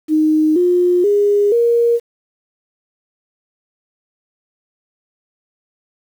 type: tone with pitch steps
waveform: sine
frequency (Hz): 310.1 / 356.2 / 409.2 / 470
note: D#4 / F4 / G#4 / A#4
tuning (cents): -6 / +34 / -26 / +14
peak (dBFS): -10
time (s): 0.08-2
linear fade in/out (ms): 50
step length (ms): 480
effects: 7-bit